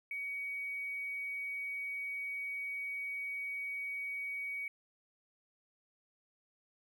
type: tone with hard clipping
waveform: triangle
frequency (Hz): 2255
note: C#7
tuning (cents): +29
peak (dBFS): -37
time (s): 0.11-4.68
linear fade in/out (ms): 2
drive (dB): 3
effects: none